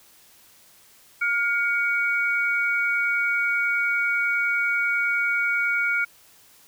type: tone pair together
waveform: sine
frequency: 1416.5 / 2245 Hz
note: F6 / C#7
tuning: +24 / +21 cents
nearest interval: minor sixth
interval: 797 cents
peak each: -23 dBFS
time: 1.21-6.05 s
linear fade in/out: 10 ms
effects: white hiss -54 dBFS RMS until 6.67 s